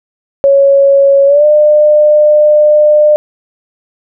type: tone with pitch glide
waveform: sine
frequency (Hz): 554.4 to 601.1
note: C#5 to D5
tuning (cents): 0 to +40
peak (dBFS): -3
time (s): 0.44-3.16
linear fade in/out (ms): 0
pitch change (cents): +140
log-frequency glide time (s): 1.26-1.45
effects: none